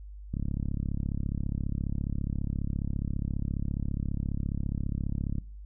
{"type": "click train", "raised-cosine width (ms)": 5, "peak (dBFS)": -19, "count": 176, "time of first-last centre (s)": [0.34, 5.383], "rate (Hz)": 34.7, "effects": ["noise-tail reverb RT60 0.4 s tail -21 dB re dry", "added 50 Hz sine -41 dBFS peak until 5.65 s"]}